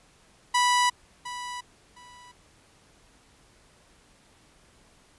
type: tone with echo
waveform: sawtooth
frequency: 984 Hz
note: B5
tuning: 7 cents flat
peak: -16 dBFS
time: 0.54-0.9 s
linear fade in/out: 10 ms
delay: 710 ms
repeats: 2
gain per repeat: -14 dB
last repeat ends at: 2.32 s
effects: pink hiss -59 dBFS RMS until 5.18 s + resampled to 24000 Hz